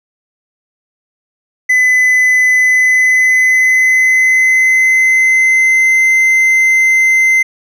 triangle tone with pitch glide, 2011 to 2070 Hz, B6 to C7, +31 to -19 cents, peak -5 dBFS, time 1.69-7.43 s, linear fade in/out 10 ms, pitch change +50 cents, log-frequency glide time 2.55-6.12 s, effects none

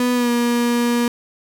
35% pulse tone with pitch glide, 246.9 to 238.9 Hz, B3 to A#3, 0 to +43 cents, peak -14 dBFS, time 0-1.08 s, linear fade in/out 2 ms, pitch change -57 cents, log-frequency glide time 0.14-0.3 s, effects none

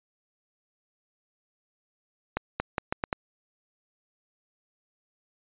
accelerating click train, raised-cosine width 0.5 ms, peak -11 dBFS, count 6, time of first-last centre 2.37-3.128 s, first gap 230 ms, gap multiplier 0.79, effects resampled to 8000 Hz

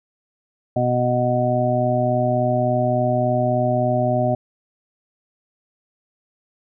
harmonic tone, 123.47 Hz, B2, in tune, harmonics 1 / 2 / 3 / 5 / 6, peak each -22 / -24 / -29 / -20 / -24 dBFS, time 0.76-4.35 s, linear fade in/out 5 ms, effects none

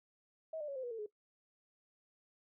sine tone with pitch steps, 639 / 596.2 / 556.3 / 519 / 484.3 / 451.8 / 421.6 Hz, D#5 / D5 / C#5 / C5 / B4 / A4 / G#4, +46 / +26 / +6 / -14 / -34 / +46 / +26 cents, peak -39 dBFS, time 0.53-1.062 s, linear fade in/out 5 ms, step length 76 ms, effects noise-tail reverb RT60 0.1 s tail -18 dB re dry

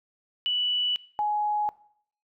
sine tone pair in turn, 2960 / 838.1 Hz, F#7 / G#5, 0 / +16 cents, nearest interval octave + minor seventh, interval 2184 cents, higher first, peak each -23 dBFS, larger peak neither, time 0.46-0.96 / 1.19-1.69 s, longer neither, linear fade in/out 0 ms, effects noise-tail reverb RT60 0.6 s tail -20 dB re dry

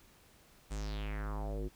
square tone with low-pass filter sweep, 51.91 Hz, G#1, in tune, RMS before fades -38 dBFS, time 0.7-1.69 s, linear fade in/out 20 ms, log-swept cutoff 8700 to 340 Hz, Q 3.8, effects pink hiss -63 dBFS RMS until 1.75 s

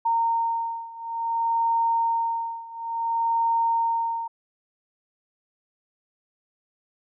sine beating tone pair, 920 / 920.57 Hz, A#5 / A#5, -23 / -22 cents, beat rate 0.57 Hz, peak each -24 / -26 dBFS, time 0.05-4.28 s, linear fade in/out 10 ms, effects none

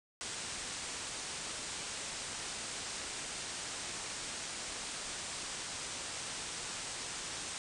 white low-pass noise, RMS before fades -42 dBFS, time 0.21-7.58 s, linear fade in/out 0 ms, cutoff 9200 Hz, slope 96 dB/octave, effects none

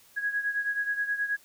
sine beating tone pair, 1656 / 1665.4 Hz, G#6 / G#6, -5 / +4 cents, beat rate 9.4 Hz, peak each -28 / -33 dBFS, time 0.16-1.37 s, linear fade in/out 20 ms, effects white hiss -58 dBFS RMS until 1.44 s

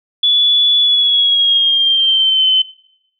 sine tone with pitch glide, 3432 to 3058 Hz, A7 to G7, -44 to -44 cents, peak -9 dBFS, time 0.23-2.62 s, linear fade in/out 5 ms, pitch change -200 cents, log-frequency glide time 0.81-2.47 s, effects noise-tail reverb RT60 0.8 s tail -19 dB re dry

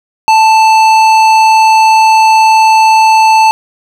sine tone with tanh clipping, 881 Hz, A5, 2 cents sharp, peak -5 dBFS, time 0.28-3.51 s, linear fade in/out 0 ms, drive 15 dB, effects none

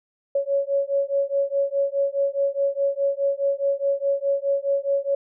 sine beating tone pair, 554.4 / 559.2 Hz, C#5 / C#5, 0 / +15 cents, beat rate 4.8 Hz, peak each -23 dBFS, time 0.35-5.15 s, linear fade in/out 5 ms, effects none

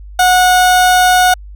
30% pulse tone, 731 Hz, F#5, 21 cents flat, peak -4 dBFS, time 0.19-1.34 s, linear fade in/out 5 ms, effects added 50 Hz sine -29 dBFS peak until 1.55 s

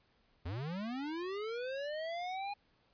square linear sweep, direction up, 77.5 to 823 Hz, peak -38 dBFS, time 0.45-2.54 s, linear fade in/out 10 ms, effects pink hiss -72 dBFS RMS until 2.93 s + resampled to 11025 Hz

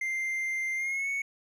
triangle tone with pitch glide, 2093 to 2217 Hz, C7 to C#7, 0 to 0 cents, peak -27 dBFS, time 0.01-1.22 s, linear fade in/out 5 ms, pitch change +100 cents, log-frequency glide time 0.75-1.09 s, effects none

